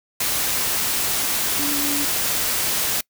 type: tone in noise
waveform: sine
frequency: 287.4 Hz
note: D4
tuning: 37 cents flat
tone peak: -26 dBFS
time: 1.59-2.05 s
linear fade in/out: 5 ms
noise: white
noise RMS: -22 dBFS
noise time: 0.2-3.01 s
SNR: -7 dB
effects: noise-tail reverb RT60 0.1 s tail -25 dB re dry